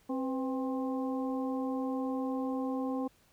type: harmonic tone with a mistuned harmonic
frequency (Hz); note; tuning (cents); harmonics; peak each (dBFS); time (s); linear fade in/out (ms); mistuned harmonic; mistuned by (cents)
264.6; C4; +20; 1 / 2 / 3 / 4; -32 / -38 / -42 / -44; 0.09-3.08; 10; 2; -79
effects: pink hiss -66 dBFS RMS until 3.32 s